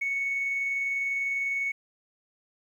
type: tone with tremolo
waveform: sine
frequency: 2217 Hz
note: C#7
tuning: in tune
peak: -24 dBFS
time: 0.01-1.72 s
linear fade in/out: 10 ms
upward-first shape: sine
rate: 20 Hz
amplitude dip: 25%
effects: tanh soft clip ceiling -22 dBFS + 10-bit